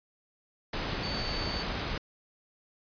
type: tone in noise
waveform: sine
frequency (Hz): 4534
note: C#8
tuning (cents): +38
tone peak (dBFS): -36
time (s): 1.03-1.63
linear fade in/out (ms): 5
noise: pink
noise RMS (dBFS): -33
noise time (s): 0.73-1.98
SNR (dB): -6
effects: resampled to 11025 Hz